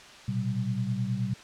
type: tone cluster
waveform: sine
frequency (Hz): 117.3 / 126.8 / 192.6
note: A#2 / B2 / G3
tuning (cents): +11 / +46 / -30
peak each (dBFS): -31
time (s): 0.28-1.34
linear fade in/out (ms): 5
effects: white hiss -48 dBFS RMS until 1.43 s + low-pass 5000 Hz 12 dB/octave